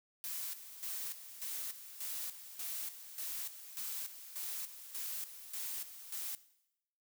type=noise with tremolo; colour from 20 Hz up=blue; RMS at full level=-41 dBFS; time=0.24-6.35 s; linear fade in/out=0 ms; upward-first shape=square; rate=1.7 Hz; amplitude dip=70%; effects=noise-tail reverb RT60 0.8 s tail -17 dB re dry